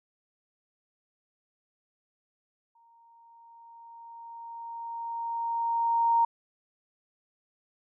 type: tone with exponential growth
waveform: sine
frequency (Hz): 928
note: A#5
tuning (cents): -8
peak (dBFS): -19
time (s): 2.75-6.25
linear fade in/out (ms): 5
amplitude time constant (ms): 760
effects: none